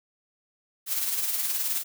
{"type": "noise with tremolo", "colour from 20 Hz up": "blue", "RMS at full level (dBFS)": -26, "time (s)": [0.86, 1.84], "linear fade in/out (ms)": 50, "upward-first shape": "sine", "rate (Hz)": 19, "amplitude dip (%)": 45, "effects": []}